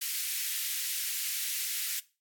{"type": "high-pass noise", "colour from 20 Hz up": "white", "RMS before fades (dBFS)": -33, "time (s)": [0.01, 2], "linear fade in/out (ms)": 10, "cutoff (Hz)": 1900, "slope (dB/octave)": 24, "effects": ["noise-tail reverb RT60 0.3 s tail -18 dB re dry", "AAC 64 kbps"]}